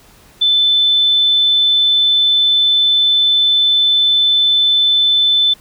sine tone, 3520 Hz, A7, in tune, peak -9 dBFS, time 0.41-5.54 s, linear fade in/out 10 ms, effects pink hiss -46 dBFS RMS until 5.6 s

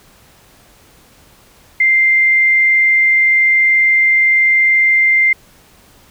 sine tone, 2093 Hz, C7, in tune, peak -8 dBFS, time 1.8-5.33 s, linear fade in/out 5 ms, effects pink hiss -47 dBFS RMS until 6.1 s

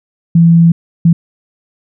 sine tone bursts at uneven times, 167.6 Hz, E3, 29 cents sharp, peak -3 dBFS, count 2, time 0.35-0.72 / 1.05-1.13 s, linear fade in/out 5 ms, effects none

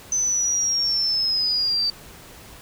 sine linear sweep, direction down, 6120 to 4618 Hz, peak -19 dBFS, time 0.12-1.9 s, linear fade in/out 2 ms, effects pink hiss -44 dBFS RMS until 2.61 s

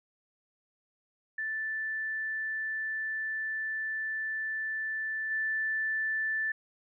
sine tone with level steps, 1760 Hz, A6, in tune, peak -31 / -28 dBFS, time 1.38-6.52 s, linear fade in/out 5 ms, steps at 5.3 s, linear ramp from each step 20 ms, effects none

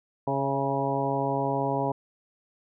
harmonic tone with a mistuned harmonic, 137.9 Hz, C#3, 9 cents flat, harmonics 1 / 2 / 3 / 4 / 5 / 6 / 7, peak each -32 / -32 / -32 / -32 / -32 / -32 / -32 dBFS, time 0.27-1.92 s, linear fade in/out 5 ms, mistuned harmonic 5, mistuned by -30 cents, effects none

